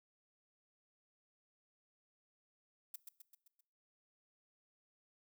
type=noise with echo; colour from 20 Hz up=violet; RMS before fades=-45 dBFS; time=2.94-2.96 s; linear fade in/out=5 ms; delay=130 ms; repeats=5; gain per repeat=-5 dB; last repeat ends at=3.61 s; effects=noise-tail reverb RT60 0.6 s tail -20 dB re dry